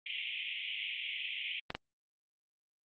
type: band-pass noise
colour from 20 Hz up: white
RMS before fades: -39 dBFS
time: 0.06-1.6 s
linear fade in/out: 5 ms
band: 2100 to 3300 Hz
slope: 96 dB/octave
type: clicks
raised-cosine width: 0.3 ms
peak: -19 dBFS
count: 2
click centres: 1.704 / 1.75 s
effects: Opus 24 kbps